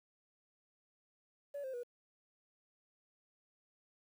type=tone with pitch steps; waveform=sine; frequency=570 / 525.7 / 484.9 Hz; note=C#5 / C5 / B4; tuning=+48 / +8 / -32 cents; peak=-38 dBFS; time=1.54-1.834 s; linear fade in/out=10 ms; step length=98 ms; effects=tanh soft clip ceiling -38 dBFS + 11-bit